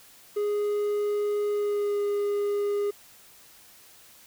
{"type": "tone with pitch glide", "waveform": "triangle", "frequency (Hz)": [414.2, 408.7], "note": ["G#4", "G#4"], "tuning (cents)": [-5, -28], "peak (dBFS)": -22, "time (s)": [0.36, 2.91], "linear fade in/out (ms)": 10, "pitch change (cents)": -23, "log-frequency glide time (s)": [1.5, 2.02], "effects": ["white hiss -53 dBFS RMS until 4.26 s"]}